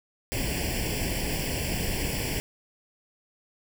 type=noise with comb filter; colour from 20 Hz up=pink; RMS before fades=-29 dBFS; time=0.32-2.4 s; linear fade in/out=0 ms; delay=0.39 ms; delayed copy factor=+0.95; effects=none